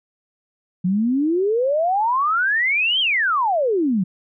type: exponential two-way sweep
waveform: sine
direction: up then down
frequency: 174.61 to 3246 to 174.61 Hz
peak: -16 dBFS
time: 0.84-4.04 s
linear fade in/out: 10 ms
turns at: 3 s
effects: none